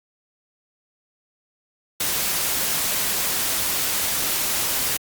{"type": "noise", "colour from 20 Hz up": "white", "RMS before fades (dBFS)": -23, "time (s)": [2, 4.97], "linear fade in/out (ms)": 5, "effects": ["Opus 48 kbps"]}